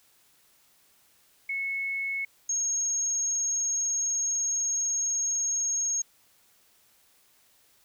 sine tone pair in turn, 2196 / 6531 Hz, C#7 / G#8, -17 / -30 cents, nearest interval octave + perfect fifth, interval 1887 cents, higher second, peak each -28 / -25 dBFS, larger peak second, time 1.49-2.25 / 2.49-6.02 s, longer second, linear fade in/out 5 ms, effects white hiss -63 dBFS RMS until 7.84 s

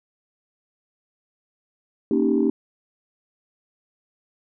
sine chord, Eb dominant seventh, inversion second, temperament equal, 233.1 / 277.2 / 311.1 / 392 Hz, Bb3 / Db4 / Eb4 / G4, 0 / 0 / 0 / 0 cents, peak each -22 dBFS, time 2.11-2.5 s, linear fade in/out 2 ms, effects tanh soft clip ceiling -9 dBFS

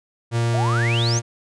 45% pulse tone, 116.9 Hz, A#2, 5 cents sharp, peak -18 dBFS, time 0.31-1.22 s, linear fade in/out 50 ms
sine exponential sweep, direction up, 622.3 to 6560 Hz, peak -23 dBFS, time 0.54-1.19 s, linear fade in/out 0 ms
effects resampled to 22050 Hz

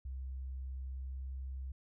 sine tone with pitch glide, 65.41 to 65.83 Hz, C2 to C2, 0 to +11 cents, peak -39 dBFS, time 0.05-1.72 s, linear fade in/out 5 ms, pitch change +11 cents, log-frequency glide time 0.94-1.19 s, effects none

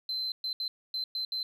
sine tone bursts at uneven times, 4081 Hz, C8, 44 cents flat, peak -29 dBFS, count 6, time 0.09-0.32 / 0.44-0.53 / 0.6-0.68 / 0.94-1.04 / 1.15-1.25 / 1.32-1.43 s, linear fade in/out 2 ms, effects tanh soft clip ceiling -27 dBFS

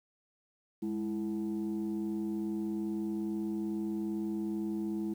sine tone pair together, 207.7 / 330.1 Hz, G#3 / E4, 0 / +2 cents, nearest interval minor sixth, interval 802 cents, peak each -33 / -33 dBFS, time 0.82-5.14 s, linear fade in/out 10 ms, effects tanh soft clip ceiling -28 dBFS + 10-bit

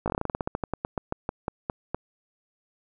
slowing click train, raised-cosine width 1 ms, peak -13 dBFS, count 22, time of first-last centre 0.06-1.946 s, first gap 18 ms, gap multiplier 1.14, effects none

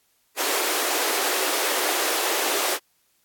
pink high-pass noise, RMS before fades -24 dBFS, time 0.36-2.79 s, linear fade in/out 50 ms, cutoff 330 Hz, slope 48 dB/octave, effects white hiss -66 dBFS RMS until 3.24 s + AAC 64 kbps

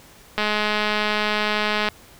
click train, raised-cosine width 0.3 ms, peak -6 dBFS, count 319, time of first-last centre 0.38-1.887 s, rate 211 Hz, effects pink hiss -48 dBFS RMS until 2.19 s

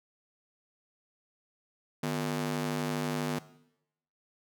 sawtooth ring-modulated tone, 200 Hz, G3, 35 cents sharp, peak -23 dBFS, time 2.03-3.39 s, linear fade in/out 5 ms, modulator 46.1 Hz, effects noise-tail reverb RT60 0.8 s tail -17 dB re dry

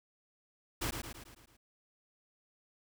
pink noise with echo, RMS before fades -35 dBFS, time 0.81-0.91 s, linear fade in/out 10 ms, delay 110 ms, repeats 6, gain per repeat -5 dB, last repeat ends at 1.57 s, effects none

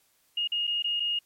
sine tone with dropouts, 2856 Hz, F7, 38 cents sharp, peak -25 dBFS, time 0.37-1.19 s, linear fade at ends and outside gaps 5 ms, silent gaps 0.475-0.519 / 0.67-0.675 / 0.824-0.842 / 0.998-1.002 s, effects white hiss -67 dBFS RMS until 1.25 s + MP3 64 kbps

